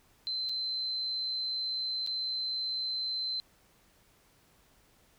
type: tone with dropouts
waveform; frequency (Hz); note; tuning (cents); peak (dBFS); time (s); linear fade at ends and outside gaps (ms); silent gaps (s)
sine; 4081; C8; -44; -31; 0.27-3.4; 0; 0.49-0.494 / 2.064-2.073
effects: pink hiss -65 dBFS RMS until 5.18 s